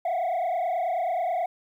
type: tone with frequency modulation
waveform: sine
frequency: 702 Hz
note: F5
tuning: 9 cents sharp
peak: -21 dBFS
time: 0.05-1.46 s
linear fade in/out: 5 ms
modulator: 29.3 Hz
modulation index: 1.6
effects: tanh soft clip ceiling -23 dBFS + 10-bit